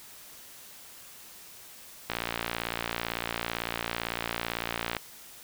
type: click train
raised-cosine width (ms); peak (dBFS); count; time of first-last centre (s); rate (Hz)
0.3; -13; 167; 2.1-4.967; 57.9
effects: white hiss -49 dBFS RMS until 5.43 s